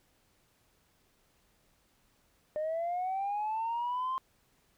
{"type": "linear sweep", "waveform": "sine", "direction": "up", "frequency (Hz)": [603, 1057], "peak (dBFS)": -29, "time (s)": [2.56, 4.18], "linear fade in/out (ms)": 0, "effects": ["tanh soft clip ceiling -28 dBFS", "pink hiss -70 dBFS RMS until 4.77 s"]}